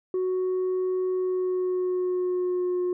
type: tone with pitch glide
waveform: sine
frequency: 370 to 359.5 Hz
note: F#4 to F#4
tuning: 0 to -50 cents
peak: -21 dBFS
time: 0.14-2.93 s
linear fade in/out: 2 ms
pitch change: -50 cents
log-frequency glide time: 1.1-2.81 s
effects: tanh soft clip ceiling -22 dBFS